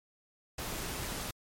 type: noise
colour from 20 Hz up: pink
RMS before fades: -38 dBFS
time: 0.58-1.31 s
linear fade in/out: 5 ms
effects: MP3 64 kbps